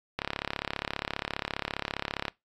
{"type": "click train", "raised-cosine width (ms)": 0.3, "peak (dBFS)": -13, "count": 74, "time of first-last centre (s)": [0.19, 2.282], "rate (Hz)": 34.9, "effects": ["noise-tail reverb RT60 0.2 s tail -22 dB re dry", "AAC 64 kbps"]}